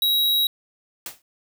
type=tone; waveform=square; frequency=3849 Hz; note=B7; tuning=45 cents flat; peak=-18 dBFS; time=0.02-0.47 s; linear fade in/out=2 ms
type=noise with exponential decay; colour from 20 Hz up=white; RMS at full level=-29 dBFS; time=1.06-1.22 s; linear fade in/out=2 ms; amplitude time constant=34 ms
effects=none